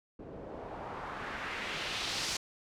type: noise with low-pass filter sweep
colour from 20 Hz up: white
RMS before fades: -39 dBFS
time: 0.19-2.37 s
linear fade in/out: 5 ms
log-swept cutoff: 390 to 6000 Hz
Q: 1.4
effects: none